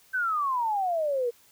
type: exponential sweep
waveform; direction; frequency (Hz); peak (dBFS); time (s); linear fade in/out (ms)
sine; down; 1560 to 463.7; -24; 0.13-1.31; 20
effects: white hiss -59 dBFS RMS until 1.51 s